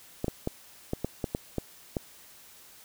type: clicks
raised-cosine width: 2 ms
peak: -15 dBFS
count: 9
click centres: 0.244 / 0.282 / 0.474 / 0.934 / 1.046 / 1.242 / 1.349 / 1.583 / 1.968 s
effects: white hiss -53 dBFS RMS until 2.84 s